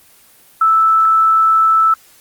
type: tone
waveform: sine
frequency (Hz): 1316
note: E6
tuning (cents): -3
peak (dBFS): -8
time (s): 0.61-1.94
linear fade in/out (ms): 5
effects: white hiss -47 dBFS RMS until 2.2 s + Opus 24 kbps